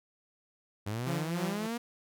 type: linear sweep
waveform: sawtooth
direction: up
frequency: 98 to 240.6 Hz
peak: -29 dBFS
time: 0.86-1.78 s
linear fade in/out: 10 ms
type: tone with tremolo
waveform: sawtooth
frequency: 170.8 Hz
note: F3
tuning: 38 cents flat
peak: -28 dBFS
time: 1.06-1.67 s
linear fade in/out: 10 ms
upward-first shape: sine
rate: 3.3 Hz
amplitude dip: 70%
effects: none